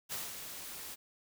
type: noise with ADSR envelope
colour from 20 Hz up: white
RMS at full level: -38 dBFS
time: 0.09-0.96 s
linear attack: 35 ms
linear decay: 190 ms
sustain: -7 dB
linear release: 26 ms
effects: none